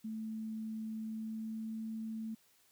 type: tone with pitch glide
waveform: sine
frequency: 219.9 to 221.7 Hz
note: A3 to A3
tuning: -1 to +13 cents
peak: -38 dBFS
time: 0.04-2.35 s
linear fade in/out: 10 ms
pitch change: +14 cents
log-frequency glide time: 1.02-1.8 s
effects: white hiss -69 dBFS RMS until 2.71 s